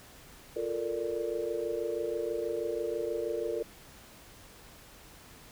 sine chord, Bb major seventh, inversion second, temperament equal, 349.2 / 440 / 466.2 / 587.3 Hz, F4 / A4 / Bb4 / D5, 0 / 0 / 0 / 0 cents, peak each -37 / -36 / -34 / -38 dBFS, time 0.56-3.63 s, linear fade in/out 5 ms, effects pink hiss -53 dBFS RMS until 5.51 s

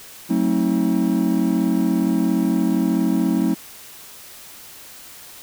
triangle chord, F# diminished seventh, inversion none, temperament just, 185 / 222 / 266.4 / 319.7 Hz, F#3 / A3 / C4 / Eb4, 0 / +16 / +31 / +47 cents, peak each -20 dBFS, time 0.29-3.55 s, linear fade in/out 20 ms, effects white hiss -41 dBFS RMS until 5.42 s

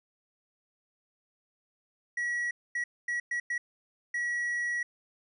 triangle tone bursts at uneven times, 1923 Hz, B6, 47 cents flat, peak -27 dBFS, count 6, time 2.17-2.51 / 2.75-2.84 / 3.08-3.2 / 3.31-3.4 / 3.5-3.58 / 4.14-4.83 s, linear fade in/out 5 ms, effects resampled to 24000 Hz

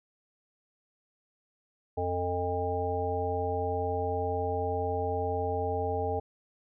harmonic tone, 89 Hz, F2, 33 cents sharp, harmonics 1 / 3 / 5 / 7 / 9, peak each -34 / -41 / -32 / -36 / -33 dBFS, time 1.97-6.2 s, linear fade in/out 10 ms, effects none

